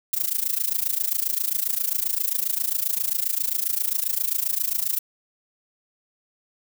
violet noise with amplitude modulation, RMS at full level -21 dBFS, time 0.13-4.99 s, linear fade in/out 2 ms, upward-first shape sine, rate 27.5 Hz, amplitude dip 90%, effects none

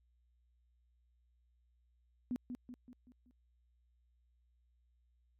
sine tone with echo, 246.9 Hz, B3, in tune, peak -34 dBFS, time 2.31-2.36 s, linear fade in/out 0 ms, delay 190 ms, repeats 5, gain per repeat -6 dB, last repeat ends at 3.31 s, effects added 60 Hz sine -70 dBFS peak until 5.39 s + AAC 48 kbps

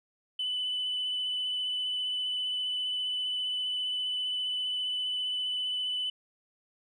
sine tone with vibrato, 2999 Hz, F#7, 23 cents sharp, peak -28 dBFS, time 0.39-6.1 s, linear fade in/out 5 ms, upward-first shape sine, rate 15 Hz, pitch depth 15 cents each way, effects tanh soft clip ceiling -25 dBFS

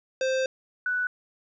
square / sine tone pair in turn, 523.3 / 1484.1 Hz, C5 / F#6, 0 / +5 cents, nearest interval octave + tritone, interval 1805 cents, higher second, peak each -24 dBFS, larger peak neither, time 0.21-0.46 / 0.86-1.07 s, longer first, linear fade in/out 2 ms, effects resampled to 16000 Hz + 11-bit

